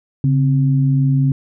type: tone pair together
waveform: sine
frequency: 139.13 / 262.3 Hz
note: C#3 / C4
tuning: +7 / +4 cents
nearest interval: major seventh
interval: 1097 cents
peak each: -12 / -20 dBFS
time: 0.24-1.32 s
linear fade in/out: 2 ms
effects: none